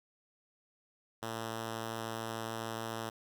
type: tone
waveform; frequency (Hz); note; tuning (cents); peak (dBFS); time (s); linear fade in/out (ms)
5% pulse; 112.9; A2; +45; -26; 1.22-3.1; 10
effects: none